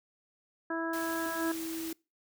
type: harmonic tone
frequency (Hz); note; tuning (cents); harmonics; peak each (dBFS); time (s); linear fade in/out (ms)
329.1; E4; -3; 1 / 2 / 3 / 4 / 5; -34 / -38 / -40 / -41 / -38; 0.7-1.52; 5
type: noise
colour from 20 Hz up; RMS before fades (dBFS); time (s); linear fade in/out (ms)
white; -43; 0.93-1.93; 5
type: tone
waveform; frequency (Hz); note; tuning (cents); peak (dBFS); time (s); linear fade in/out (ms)
sine; 326.2; E4; -18; -35; 1.26-1.93; 5
effects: noise-tail reverb RT60 0.3 s tail -26 dB re dry